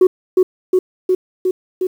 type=tone with echo; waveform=sine; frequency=370 Hz; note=F#4; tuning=in tune; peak=-4 dBFS; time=0.01-0.07 s; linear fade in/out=5 ms; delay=360 ms; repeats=5; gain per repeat=-2 dB; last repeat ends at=1.87 s; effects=tanh soft clip ceiling -4 dBFS + 7-bit